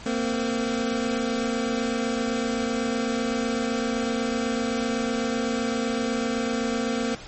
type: tone pair together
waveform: 25% pulse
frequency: 229.1 / 257 Hz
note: A#3 / C4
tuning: -30 / -31 cents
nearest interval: major second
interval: 199 cents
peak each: -22 / -24 dBFS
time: 0.06-7.15 s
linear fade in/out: 2 ms
effects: pink hiss -42 dBFS RMS until 7.27 s + MP3 32 kbps